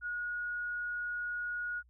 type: tone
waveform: sine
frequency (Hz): 1448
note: F#6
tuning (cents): -38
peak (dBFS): -34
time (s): 0.01-1.83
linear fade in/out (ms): 50
effects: added 60 Hz sine -61 dBFS peak until 1.89 s